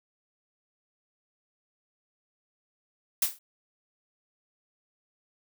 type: noise with exponential decay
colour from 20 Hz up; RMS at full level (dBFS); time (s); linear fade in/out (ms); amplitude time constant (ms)
blue; -20; 3.22-3.39; 5; 36
effects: none